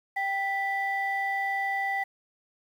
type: tone pair together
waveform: sine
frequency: 784 / 1975.5 Hz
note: G5 / B6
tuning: 0 / 0 cents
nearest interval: octave + major third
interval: 1600 cents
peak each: -28 dBFS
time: 0.16-2.04 s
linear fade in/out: 10 ms
effects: tanh soft clip ceiling -20 dBFS + 9-bit